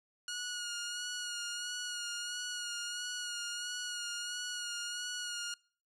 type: tone with vibrato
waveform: 10% pulse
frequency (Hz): 1441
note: F#6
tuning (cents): -46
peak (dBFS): -28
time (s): 0.28-5.54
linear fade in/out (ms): 2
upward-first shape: sine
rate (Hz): 1.5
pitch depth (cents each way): 27
effects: noise-tail reverb RT60 0.5 s tail -26 dB re dry + low-pass 8000 Hz 12 dB/octave